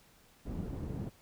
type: low-pass noise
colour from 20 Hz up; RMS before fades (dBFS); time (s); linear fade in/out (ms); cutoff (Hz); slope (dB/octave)
white; -39; 0.45-1.1; 20; 200; 12
effects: pink hiss -63 dBFS RMS until 1.21 s